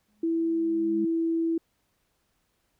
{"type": "tone with exponential growth", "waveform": "sine", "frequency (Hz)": 210, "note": "G#3", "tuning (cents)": 19, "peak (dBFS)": -28, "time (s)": [0.08, 1.05], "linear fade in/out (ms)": 5, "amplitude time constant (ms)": 210}
{"type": "tone", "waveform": "sine", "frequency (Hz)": 329.6, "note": "E4", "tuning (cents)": 0, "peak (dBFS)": -23, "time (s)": [0.23, 1.58], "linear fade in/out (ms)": 5}
{"effects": ["pink hiss -73 dBFS RMS until 2.79 s"]}